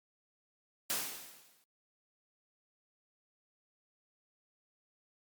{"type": "noise with exponential decay", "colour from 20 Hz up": "white", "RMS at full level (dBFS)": -32, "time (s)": [0.9, 1.64], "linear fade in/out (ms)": 0, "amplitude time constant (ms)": 160, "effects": ["high-pass 150 Hz 12 dB/octave", "Opus 48 kbps"]}